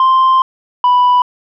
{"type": "tone pair in turn", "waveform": "sine", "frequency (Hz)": [1046.5, 988.4], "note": ["C6", "B5"], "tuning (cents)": [0, 1], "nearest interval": "minor second", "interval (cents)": 99, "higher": "first", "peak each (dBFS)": -4, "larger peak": "neither", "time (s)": [[0, 0.42], [0.84, 1.22]], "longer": "first", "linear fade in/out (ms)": 2, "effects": ["tanh soft clip ceiling -6 dBFS"]}